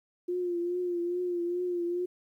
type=tone with vibrato; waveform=sine; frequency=352.3 Hz; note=F4; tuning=15 cents sharp; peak=-28 dBFS; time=0.28-2.06 s; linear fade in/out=10 ms; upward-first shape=triangle; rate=2.4 Hz; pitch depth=49 cents each way; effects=11-bit